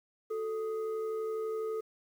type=tone with frequency modulation; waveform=sine; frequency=440 Hz; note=A4; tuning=in tune; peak=-32 dBFS; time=0.3-1.81 s; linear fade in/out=10 ms; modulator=808 Hz; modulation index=0.44; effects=10-bit